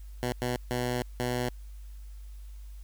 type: tone bursts at uneven times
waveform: 10% pulse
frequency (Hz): 123.47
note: B2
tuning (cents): 0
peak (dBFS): -20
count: 4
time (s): 0.23-0.32 / 0.42-0.56 / 0.71-1.02 / 1.2-1.49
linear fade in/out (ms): 0
effects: added 50 Hz sine -41 dBFS peak until 2.83 s + white hiss -63 dBFS RMS until 2.83 s